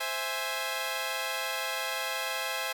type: chord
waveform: 10% pulse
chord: C augmented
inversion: none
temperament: equal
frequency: 523.3 / 659.3 / 830.6 Hz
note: C5 / E5 / G#5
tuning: 0 / 0 / 0 cents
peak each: -27 dBFS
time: 0-2.73 s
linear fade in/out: 10 ms
effects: none